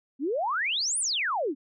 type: exponential two-way sweep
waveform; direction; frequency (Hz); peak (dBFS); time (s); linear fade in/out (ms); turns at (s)
sine; up then down; 249.3 to 10060 to 249.3; -25; 0.19-1.55; 50; 0.99
effects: none